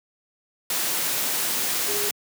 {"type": "tone in noise", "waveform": "sine", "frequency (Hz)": 411, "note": "G#4", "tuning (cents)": -18, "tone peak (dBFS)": -30, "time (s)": [1.88, 2.09], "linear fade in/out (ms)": 2, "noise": "white", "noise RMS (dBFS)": -25, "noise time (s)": [0.7, 2.11], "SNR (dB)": -8, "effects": ["high-pass 150 Hz 12 dB/octave"]}